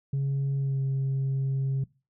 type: tone with pitch glide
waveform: sine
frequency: 137.8 to 135.04 Hz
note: C#3 to C#3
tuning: -10 to -45 cents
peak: -22 dBFS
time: 0.13-1.84 s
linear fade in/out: 5 ms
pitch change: -35 cents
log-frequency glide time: 0.57-0.81 s
effects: noise-tail reverb RT60 0.3 s tail -22 dB re dry + tanh soft clip ceiling -23 dBFS